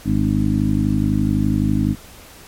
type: harmonic tone with a mistuned harmonic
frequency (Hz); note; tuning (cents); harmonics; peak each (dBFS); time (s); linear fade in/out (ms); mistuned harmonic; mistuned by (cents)
51.91; G#1; 0; 1 / 2 / 3 / 4 / 5 / 6; -24 / -21 / -23 / -20 / -22 / -23; 0.04-1.96; 50; 6; -40
effects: pink hiss -42 dBFS RMS until 2.47 s + MP3 64 kbps